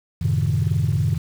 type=chord; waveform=sine; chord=F# diminished seventh; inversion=none; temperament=equal with one note detuned; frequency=92.5 / 110 / 133.79 / 155.56 Hz; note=F#2 / A2 / C3 / Eb3; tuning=0 / 0 / +39 / 0 cents; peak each=-22 dBFS; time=0.21-1.18 s; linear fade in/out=10 ms; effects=tanh soft clip ceiling -11 dBFS + 7-bit